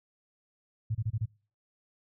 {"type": "tone bursts", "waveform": "sine", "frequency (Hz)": 110, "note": "A2", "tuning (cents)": 0, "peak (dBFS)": -27, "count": 5, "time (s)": [0.9, 1.258], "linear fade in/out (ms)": 10, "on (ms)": 50, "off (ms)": 27, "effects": ["noise-tail reverb RT60 0.4 s tail -25 dB re dry"]}